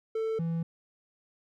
triangle tone pair in turn, 444.2 / 165.96 Hz, A4 / E3, +16 / +12 cents, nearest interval octave + perfect fourth, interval 1704 cents, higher first, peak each -26 dBFS, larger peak neither, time 0.15-0.39 / 0.39-0.63 s, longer neither, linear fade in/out 5 ms, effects none

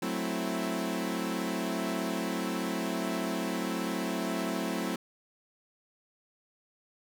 sawtooth chord, F# half-diminished seventh, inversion none, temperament equal, 185 / 220 / 261.6 / 329.6 Hz, F#3 / A3 / C4 / E4, 0 / 0 / 0 / 0 cents, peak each -32 dBFS, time 0.02-4.96 s, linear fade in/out 5 ms, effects none

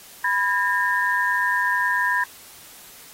sine tone cluster, 989 / 1628 / 1819 Hz, B5 / G#6 / A#6, +2 / -35 / -43 cents, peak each -23 dBFS, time 0.24-2.24 s, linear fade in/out 5 ms, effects white hiss -45 dBFS RMS until 3.13 s + AAC 48 kbps

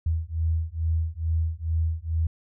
sine beating tone pair, 80.1 / 82.4 Hz, E2 / E2, -49 / 0 cents, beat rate 2.3 Hz, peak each -26 dBFS, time 0.06-2.27 s, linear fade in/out 5 ms, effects none

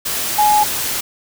sine tone in noise, 840 Hz, G#5, 19 cents sharp, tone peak -10 dBFS, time 0.38-0.64 s, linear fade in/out 10 ms, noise white, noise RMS -21 dBFS, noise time 0.05-1.01 s, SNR +8 dB, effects none

